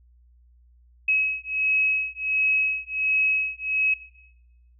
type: beating tone pair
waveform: sine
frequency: 2559 / 2560.4 Hz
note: D#7 / D#7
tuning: +48 / +49 cents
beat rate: 1.4 Hz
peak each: -24 dBFS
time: 1.08-3.94 s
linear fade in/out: 5 ms
effects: noise-tail reverb RT60 0.9 s tail -17 dB re dry + added 60 Hz sine -53 dBFS peak until 4.79 s